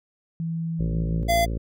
sine tone with pitch glide, 164.7 to 163.09 Hz, E3 to E3, -1 to -18 cents, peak -25 dBFS, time 0.4-1.23 s, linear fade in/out 0 ms, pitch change -17 cents, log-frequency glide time 0.75-0.81 s
harmonic tone, 56.4 Hz, A1, 44 cents sharp, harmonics 1 / 2 / 3 / 4 / 5 / 6 / 7 / 8 / 9 / 10, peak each -26 / -32 / -36 / -38 / -40 / -42 / -43 / -44 / -45 / -46 dBFS, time 0.79-1.58 s, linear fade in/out 10 ms
square tone, 683 Hz, F5, 39 cents flat, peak -19 dBFS, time 1.28-1.46 s, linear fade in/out 20 ms
effects none

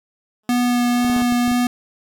10% pulse tone with exponential growth, 213.9 Hz, A3, 49 cents flat, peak -21 dBFS, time 0.43-1.22 s, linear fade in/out 5 ms, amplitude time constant 170 ms
square tone with vibrato, 243.7 Hz, B3, 23 cents flat, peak -16 dBFS, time 0.49-1.67 s, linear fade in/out 2 ms, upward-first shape sine, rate 2 Hz, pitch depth 9 cents each way
clicks, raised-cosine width 3 ms, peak -19 dBFS, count 7, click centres 1.047 / 1.099 / 1.164 / 1.222 / 1.323 / 1.478 / 1.515 s
effects none

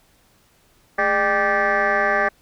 sine tone with frequency modulation, 1174.7 Hz, D6, in tune, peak -15 dBFS, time 0.98-2.29 s, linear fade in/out 10 ms, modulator 191 Hz, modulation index 3.9, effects tanh soft clip ceiling -11 dBFS + pink hiss -58 dBFS RMS until 2.41 s

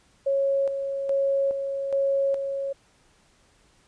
sine tone with tremolo, 550 Hz, C#5, 14 cents flat, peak -20 dBFS, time 0.26-2.73 s, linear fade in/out 10 ms, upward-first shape square, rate 1.2 Hz, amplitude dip 50%, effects pink hiss -61 dBFS RMS until 3.87 s + resampled to 22050 Hz

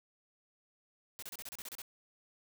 white noise bursts, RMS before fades -45 dBFS, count 10, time 1.19-1.818 s, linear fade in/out 0 ms, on 34 ms, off 32 ms, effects none

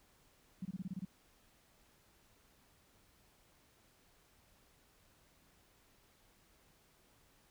sine tone bursts, 186.1 Hz, F#3, 10 cents sharp, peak -38 dBFS, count 8, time 0.62-1.051 s, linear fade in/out 5 ms, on 32 ms, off 25 ms, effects pink hiss -69 dBFS RMS until 7.5 s

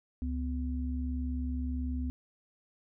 sine tone pair together, 70 / 251.4 Hz, C#2 / B3, +18 / +31 cents, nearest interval octave + minor seventh, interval 2213 cents, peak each -32 / -36 dBFS, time 0.22-2.1 s, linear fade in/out 0 ms, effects none

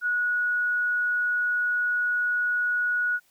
sine tone, 1460 Hz, F#6, 24 cents flat, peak -22 dBFS, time 0.01-3.2 s, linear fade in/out 50 ms, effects white hiss -64 dBFS RMS until 3.3 s

